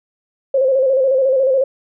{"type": "tone with vibrato", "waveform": "sine", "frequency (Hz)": 530, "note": "C5", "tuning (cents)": 22, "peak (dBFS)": -11, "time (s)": [0.54, 1.64], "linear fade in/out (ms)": 5, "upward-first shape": "square", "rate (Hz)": 14, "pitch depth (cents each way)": 50, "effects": []}